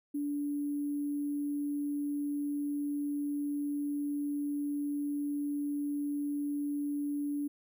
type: tone with sample-and-hold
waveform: sine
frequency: 289.2 Hz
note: D4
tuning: 27 cents flat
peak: -31 dBFS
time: 0.14-7.48 s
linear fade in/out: 10 ms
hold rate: 11025 Hz
effects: none

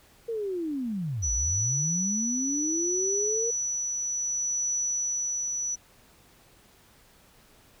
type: linear two-way sweep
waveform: sine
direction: down then up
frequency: 470 to 53.6 to 470 Hz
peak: -28 dBFS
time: 0.28-3.51 s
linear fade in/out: 10 ms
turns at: 1.32 s
type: tone with tremolo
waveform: sine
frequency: 5920 Hz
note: F#8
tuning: in tune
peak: -25 dBFS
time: 1.22-5.76 s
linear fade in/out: 20 ms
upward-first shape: triangle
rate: 0.64 Hz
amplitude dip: 30%
effects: pink hiss -58 dBFS RMS until 7.8 s

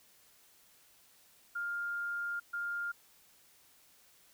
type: tone bursts at uneven times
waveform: sine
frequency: 1405 Hz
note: F6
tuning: 10 cents sharp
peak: -34 dBFS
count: 2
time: 1.55-2.4 / 2.53-2.92 s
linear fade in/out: 10 ms
effects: white hiss -64 dBFS RMS until 4.33 s

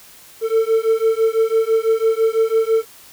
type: beating tone pair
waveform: triangle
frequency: 444.6 / 450.6 Hz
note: A4 / A4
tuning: +18 / +41 cents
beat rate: 6 Hz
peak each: -15 dBFS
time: 0.41-2.85 s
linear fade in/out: 50 ms
effects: white hiss -44 dBFS RMS until 3.12 s

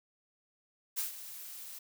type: noise with ADSR envelope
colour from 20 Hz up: blue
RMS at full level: -33 dBFS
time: 0.96-1.79 s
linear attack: 24 ms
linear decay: 130 ms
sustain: -13 dB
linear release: 9 ms
effects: none

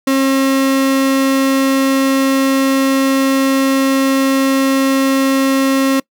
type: tone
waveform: 35% pulse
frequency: 269.3 Hz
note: C#4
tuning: 50 cents flat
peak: -9 dBFS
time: 0.07-6 s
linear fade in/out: 5 ms
effects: noise-tail reverb RT60 0.1 s tail -24 dB re dry

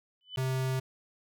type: tone with exponential growth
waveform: sine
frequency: 3000 Hz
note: F#7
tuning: 23 cents sharp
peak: -33 dBFS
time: 0.21-0.36 s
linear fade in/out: 0 ms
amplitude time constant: 31 ms
type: tone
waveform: square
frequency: 130.81 Hz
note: C3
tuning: in tune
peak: -29 dBFS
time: 0.37-0.8 s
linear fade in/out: 10 ms
effects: none

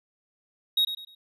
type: tone with echo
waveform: triangle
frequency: 3774 Hz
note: A#7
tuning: 21 cents sharp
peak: -18 dBFS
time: 0.77-0.85 s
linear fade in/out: 5 ms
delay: 100 ms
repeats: 3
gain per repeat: -10 dB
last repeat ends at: 1.15 s
effects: none

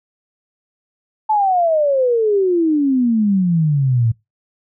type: exponential sweep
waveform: sine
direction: down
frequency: 880 to 110.3 Hz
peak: -12 dBFS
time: 1.29-4.12 s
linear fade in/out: 10 ms
effects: noise-tail reverb RT60 0.2 s tail -23 dB re dry

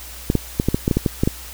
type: clicks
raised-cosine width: 3 ms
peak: -3 dBFS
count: 11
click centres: 0.301 / 0.353 / 0.599 / 0.686 / 0.745 / 0.879 / 0.912 / 0.97 / 1.062 / 1.235 / 1.275 s
effects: added 60 Hz sine -38 dBFS peak until 1.53 s + white hiss -37 dBFS RMS until 1.53 s

